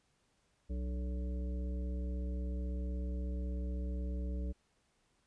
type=harmonic tone with a mistuned harmonic; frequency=62.8 Hz; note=B1; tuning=30 cents sharp; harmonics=1 / 3 / 5 / 7 / 9; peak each=-35 / -45 / -49 / -52 / -54 dBFS; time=0.69-4.53 s; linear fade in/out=20 ms; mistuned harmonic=5; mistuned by=-92 cents; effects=pink hiss -75 dBFS RMS until 5.26 s + resampled to 22050 Hz